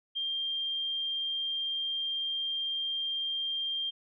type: tone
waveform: sine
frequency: 3189 Hz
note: G7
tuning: 29 cents sharp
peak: -30 dBFS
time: 0.15-3.91 s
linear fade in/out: 20 ms
effects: none